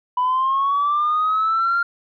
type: linear sweep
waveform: sine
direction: up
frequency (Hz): 987.8 to 1400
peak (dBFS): -15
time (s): 0.17-1.83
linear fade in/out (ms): 5
effects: tanh soft clip ceiling -13 dBFS